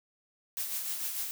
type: noise with tremolo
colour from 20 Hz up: blue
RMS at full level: -33 dBFS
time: 0.57-1.31 s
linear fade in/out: 0 ms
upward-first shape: triangle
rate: 6.7 Hz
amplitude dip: 50%
effects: none